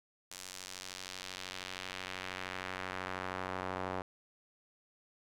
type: tone with band-pass filter sweep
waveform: sawtooth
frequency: 92.9 Hz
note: F#2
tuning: 7 cents sharp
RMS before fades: -42 dBFS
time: 0.31-4.02 s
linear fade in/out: 5 ms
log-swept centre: 7400 to 860 Hz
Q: 1
effects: none